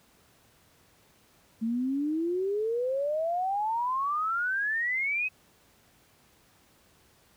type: exponential sweep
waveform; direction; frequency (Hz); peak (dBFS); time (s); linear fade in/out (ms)
sine; up; 220 to 2569; -26; 1.61-5.29; 20
effects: pink hiss -62 dBFS RMS until 7.36 s + high-pass 60 Hz 12 dB/octave